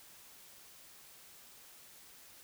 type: silence
effects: white hiss -57 dBFS RMS until 2.43 s